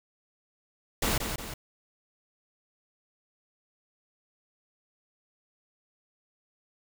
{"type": "noise with echo", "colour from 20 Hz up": "pink", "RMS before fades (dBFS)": -27, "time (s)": [1.02, 1.18], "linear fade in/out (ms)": 5, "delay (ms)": 180, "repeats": 2, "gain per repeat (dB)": -6, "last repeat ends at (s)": 1.54, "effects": []}